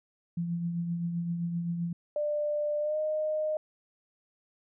sine tone with tremolo, 170.9 Hz, F3, 37 cents flat, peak -27 dBFS, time 0.37-1.93 s, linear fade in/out 5 ms, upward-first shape triangle, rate 7.7 Hz, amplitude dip 45%
sine tone with pitch glide, 594 to 616.4 Hz, D5 to D#5, +20 to -16 cents, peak -27 dBFS, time 2.16-3.57 s, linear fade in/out 2 ms, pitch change +64 cents, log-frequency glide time 2.8-2.98 s
effects none

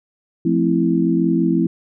sine chord, F major seventh, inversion none, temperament equal, 174.61 / 220 / 261.6 / 329.6 Hz, F3 / A3 / C4 / E4, 0 / 0 / 0 / 0 cents, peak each -19 / -22 / -20 / -18 dBFS, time 0.45-1.67 s, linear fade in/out 5 ms, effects none

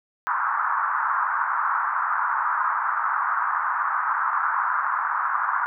pink band-pass noise, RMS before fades -24 dBFS, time 0.27-5.66 s, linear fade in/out 0 ms, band 960 to 1500 Hz, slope 48 dB/octave, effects none

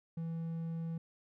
triangle tone, 164.81 Hz, E3, in tune, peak -34 dBFS, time 0.17-0.98 s, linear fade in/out 5 ms, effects none

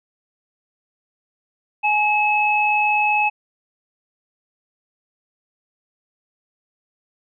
sine tone pair together, 838.7 / 2584 Hz, G#5 / E7, +17 / -35 cents, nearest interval octave + perfect fifth, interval 1948 cents, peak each -18 / -18 dBFS, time 1.83-3.3 s, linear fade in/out 20 ms, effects none

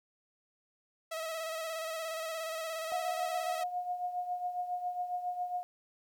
sawtooth tone with vibrato, 646 Hz, E5, 35 cents flat, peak -32 dBFS, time 1.11-3.64 s, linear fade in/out 10 ms, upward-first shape square, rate 17 Hz, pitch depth 30 cents each way
sine tone with tremolo, 718 Hz, F5, 48 cents sharp, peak -30 dBFS, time 2.92-5.63 s, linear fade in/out 0 ms, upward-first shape triangle, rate 7.3 Hz, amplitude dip 70%
effects 11-bit

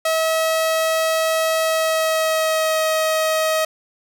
sawtooth tone with pitch glide, 643 to 633 Hz, E5 to D#5, -43 to +30 cents, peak -13 dBFS, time 0.05-3.65 s, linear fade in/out 5 ms, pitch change -27 cents, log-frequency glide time 1.61-2.84 s, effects none

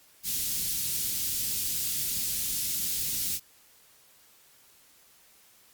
white band-stop noise, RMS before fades -30 dBFS, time 0.23-3.4 s, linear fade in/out 50 ms, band 200 to 3900 Hz, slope 12 dB/octave, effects white hiss -59 dBFS RMS until 5.73 s + Opus 48 kbps

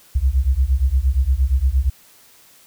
sine beating tone pair, 61.74 / 70.34 Hz, B1 / C#2, 0 / +26 cents, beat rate 8.6 Hz, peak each -17 dBFS, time 0.15-1.9 s, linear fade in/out 10 ms, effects white hiss -50 dBFS RMS until 2.66 s

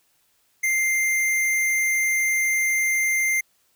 square tone, 2096 Hz, C7, 2 cents sharp, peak -20 dBFS, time 0.63-3.41 s, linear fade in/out 10 ms, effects white hiss -65 dBFS RMS until 3.75 s

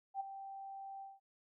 sine tone with ADSR envelope, 782 Hz, G5, 4 cents flat, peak -34 dBFS, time 0.14-1.2 s, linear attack 62 ms, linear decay 14 ms, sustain -11 dB, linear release 190 ms, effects none

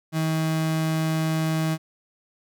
35% pulse tone, 159.3 Hz, D#3, 41 cents sharp, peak -20 dBFS, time 0.12-1.78 s, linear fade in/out 50 ms, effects none

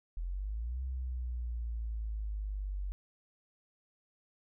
sine exponential two-way sweep, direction up then down, 41.19 to 65.41 to 47.22 Hz, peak -34 dBFS, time 0.17-2.92 s, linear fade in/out 0 ms, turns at 0.82 s, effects none

